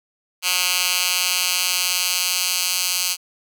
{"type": "tone with high-pass filter sweep", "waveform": "10% pulse", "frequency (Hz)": 180.9, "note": "F#3", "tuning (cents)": -39, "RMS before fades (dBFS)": -21, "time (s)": [0.42, 3.17], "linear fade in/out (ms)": 50, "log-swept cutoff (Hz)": [2800, 4200], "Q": 0.93, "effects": []}